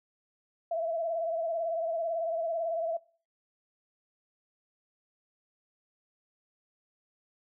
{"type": "tone with vibrato", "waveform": "sine", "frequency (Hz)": 662, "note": "E5", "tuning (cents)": 7, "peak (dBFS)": -28, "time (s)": [0.71, 2.97], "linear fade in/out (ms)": 5, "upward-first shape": "sine", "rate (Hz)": 18, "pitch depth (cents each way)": 53, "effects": ["noise-tail reverb RT60 0.4 s tail -20 dB re dry"]}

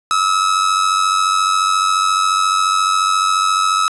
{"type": "tone with amplitude modulation", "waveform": "45% pulse", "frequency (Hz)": 1290, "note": "E6", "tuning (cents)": -38, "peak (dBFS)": -10, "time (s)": [0.11, 3.88], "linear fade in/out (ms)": 0, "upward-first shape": "sine", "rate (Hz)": 94.3, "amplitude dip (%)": 60, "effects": ["resampled to 24000 Hz", "8-bit"]}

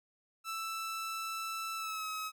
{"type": "tone with pitch glide", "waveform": "sawtooth", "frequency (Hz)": [1323, 1278.7], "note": ["E6", "D#6"], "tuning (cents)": [6, 47], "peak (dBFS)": -33, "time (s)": [0.44, 2.32], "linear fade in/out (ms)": 50, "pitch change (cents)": -59, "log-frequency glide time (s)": [1.76, 2.07], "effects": []}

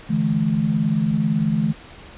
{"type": "chord", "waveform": "sine", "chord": "D suspended second", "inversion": "none", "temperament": "equal with one note detuned", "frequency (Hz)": [146.83, 164.81, 215], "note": ["D3", "E3", "A3"], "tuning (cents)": [0, 0, -40], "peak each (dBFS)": [-24, -21, -20], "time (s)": [0.09, 1.73], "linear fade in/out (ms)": 20, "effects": ["pink hiss -42 dBFS RMS until 2.17 s", "resampled to 8000 Hz"]}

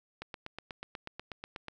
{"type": "click train", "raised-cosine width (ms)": 0.3, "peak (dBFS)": -24, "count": 13, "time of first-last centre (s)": [0.22, 1.683], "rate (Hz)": 8.2, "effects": []}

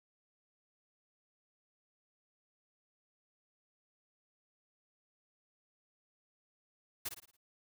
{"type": "noise with echo", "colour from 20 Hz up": "white", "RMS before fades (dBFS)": -38, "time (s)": [7.05, 7.09], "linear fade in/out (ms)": 10, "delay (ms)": 56, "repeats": 5, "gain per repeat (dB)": -7, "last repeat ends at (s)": 7.37, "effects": []}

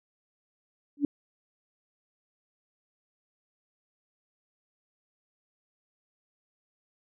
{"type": "tone with exponential growth", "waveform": "sine", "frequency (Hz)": 287.4, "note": "D4", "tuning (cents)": -37, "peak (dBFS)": -17, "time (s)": [0.97, 1.05], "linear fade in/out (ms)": 2, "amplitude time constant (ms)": 16, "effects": []}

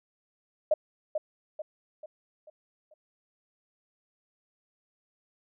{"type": "tone with echo", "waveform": "sine", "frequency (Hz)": 614, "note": "D#5", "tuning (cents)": -23, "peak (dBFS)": -19, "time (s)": [0.71, 0.74], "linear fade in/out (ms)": 5, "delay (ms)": 440, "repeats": 5, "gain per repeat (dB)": -7, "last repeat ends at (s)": 2.94, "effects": []}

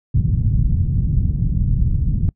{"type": "low-pass noise", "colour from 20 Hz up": "white", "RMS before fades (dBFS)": -17, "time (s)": [0.14, 2.29], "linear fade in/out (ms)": 2, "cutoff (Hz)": 140, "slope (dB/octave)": 24, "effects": ["noise-tail reverb RT60 0.1 s tail -25 dB re dry"]}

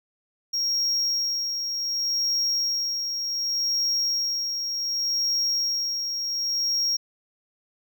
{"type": "tone with tremolo", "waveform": "triangle", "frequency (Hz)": 5588, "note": "F8", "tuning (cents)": 0, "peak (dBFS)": -20, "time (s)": [0.53, 6.97], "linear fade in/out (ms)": 10, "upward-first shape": "sine", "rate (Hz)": 0.67, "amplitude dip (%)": 45, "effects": []}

